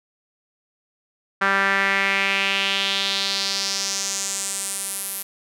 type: tone with band-pass filter sweep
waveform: sawtooth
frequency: 196 Hz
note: G3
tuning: in tune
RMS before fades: -23 dBFS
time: 1.41-5.23 s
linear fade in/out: 10 ms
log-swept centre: 1500 to 12000 Hz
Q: 3
effects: none